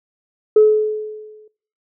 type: tone with exponential decay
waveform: sine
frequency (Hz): 428.6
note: A4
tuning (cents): -45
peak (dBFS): -4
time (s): 0.56-1.48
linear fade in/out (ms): 5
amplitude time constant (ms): 200
effects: noise-tail reverb RT60 0.5 s tail -22 dB re dry + tanh soft clip ceiling -2 dBFS